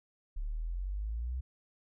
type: exponential sweep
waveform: sine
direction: up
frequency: 34.65 to 65.41 Hz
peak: -33 dBFS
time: 0.36-1.41 s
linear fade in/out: 10 ms
effects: none